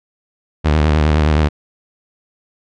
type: tone with vibrato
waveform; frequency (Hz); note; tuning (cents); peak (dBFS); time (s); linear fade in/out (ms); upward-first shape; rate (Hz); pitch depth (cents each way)
sawtooth; 76.3; D#2; -33; -7; 0.64-1.49; 20; square; 9.6; 55
effects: low-pass 4000 Hz 12 dB/octave